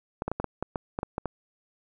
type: clicks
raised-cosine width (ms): 1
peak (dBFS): -15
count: 11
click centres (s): 0.221 / 0.28 / 0.316 / 0.4 / 0.443 / 0.626 / 0.758 / 0.989 / 1.031 / 1.181 / 1.257
effects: none